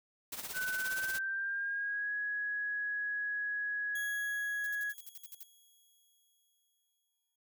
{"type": "noise with tremolo", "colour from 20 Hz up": "white", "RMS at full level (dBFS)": -39, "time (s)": [0.32, 1.19], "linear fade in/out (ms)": 5, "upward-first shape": "triangle", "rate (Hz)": 17, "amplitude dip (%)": 75}
{"type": "tone with pitch glide", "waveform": "sine", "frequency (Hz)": [1506, 1671], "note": ["F#6", "G#6"], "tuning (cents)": [30, 10], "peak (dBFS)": -33, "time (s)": [0.53, 4.94], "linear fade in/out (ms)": 50, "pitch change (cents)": 180, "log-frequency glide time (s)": [0.72, 2.13]}
{"type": "tone with exponential decay", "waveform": "10% pulse", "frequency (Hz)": 3322, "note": "G#7", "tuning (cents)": 0, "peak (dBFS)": -35, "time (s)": [3.95, 7.36], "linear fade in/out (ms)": 5, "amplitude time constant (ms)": 740}
{"type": "noise bursts", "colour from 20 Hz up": "violet", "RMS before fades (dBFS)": -47, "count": 10, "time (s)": [4.64, 5.431], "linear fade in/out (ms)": 0, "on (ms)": 26, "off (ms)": 59}
{"effects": []}